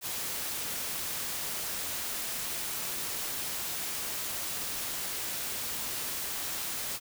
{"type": "noise", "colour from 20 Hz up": "white", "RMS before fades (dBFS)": -35, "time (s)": [0.01, 7], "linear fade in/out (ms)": 50, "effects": []}